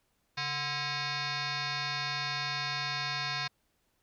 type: tone with frequency modulation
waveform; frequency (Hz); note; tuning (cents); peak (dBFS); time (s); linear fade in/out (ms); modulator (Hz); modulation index
sine; 1318.5; E6; 0; -31; 0.37-3.48; 10; 589; 6.2
effects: pink hiss -75 dBFS RMS until 4.02 s